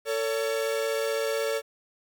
45% pulse tone pair together, 448.5 / 564.5 Hz, A4 / C#5, +33 / +31 cents, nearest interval major third, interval 398 cents, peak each -28 / -29 dBFS, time 0.05-1.62 s, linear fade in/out 50 ms, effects 10-bit

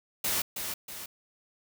white noise with echo, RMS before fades -29 dBFS, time 0.24-0.42 s, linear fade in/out 5 ms, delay 320 ms, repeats 2, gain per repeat -6 dB, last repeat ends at 1.06 s, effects none

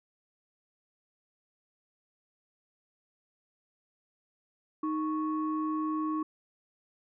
sine tone pair together, 311.1 / 1107.8 Hz, D#4 / C#6, 0 / -1 cents, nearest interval octave + minor seventh, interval 2199 cents, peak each -29 / -34 dBFS, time 4.83-6.23 s, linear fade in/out 5 ms, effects tanh soft clip ceiling -21 dBFS

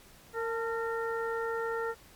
harmonic tone with a mistuned harmonic, 458.8 Hz, A#4, 28 cents flat, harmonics 1 / 2 / 3 / 4, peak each -32 / -39 / -37 / -41 dBFS, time 0.33-1.95 s, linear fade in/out 50 ms, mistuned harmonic 2, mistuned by -52 cents, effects pink hiss -56 dBFS RMS until 2.15 s + MP3 96 kbps

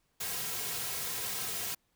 white noise with comb filter, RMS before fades -36 dBFS, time 0.2-1.75 s, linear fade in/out 10 ms, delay 3.4 ms, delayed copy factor -0.7, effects pink hiss -75 dBFS RMS until 1.95 s

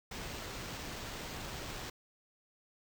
pink noise with sample-and-hold, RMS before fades -43 dBFS, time 0.11-1.9 s, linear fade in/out 5 ms, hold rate 11025 Hz, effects none

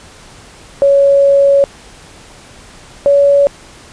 sine tone pair in turn, 558 / 564.8 Hz, C#5 / C#5, +11 / +32 cents, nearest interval unison, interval 21 cents, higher second, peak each -5 dBFS, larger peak neither, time 0.82-1.64 / 3.06-3.47 s, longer first, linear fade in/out 0 ms, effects pink hiss -38 dBFS RMS until 3.92 s + resampled to 22050 Hz

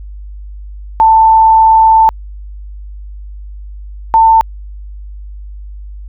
sine tone pair in turn, 888 / 895.7 Hz, A5 / A5, +16 / +31 cents, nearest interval unison, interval 15 cents, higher second, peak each -3 dBFS, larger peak neither, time 1-2.09 / 4.14-4.41 s, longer first, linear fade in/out 0 ms, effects added 50 Hz sine -25 dBFS peak until 6.08 s

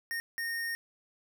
square tone bursts at uneven times, 1845 Hz, A#6, 18 cents flat, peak -33 dBFS, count 2, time 0.11-0.2 / 0.38-0.75 s, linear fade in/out 0 ms, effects none

